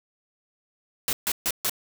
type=noise bursts; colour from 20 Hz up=white; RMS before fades=-25 dBFS; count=4; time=1.08-1.696 s; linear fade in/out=0 ms; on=49 ms; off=140 ms; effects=none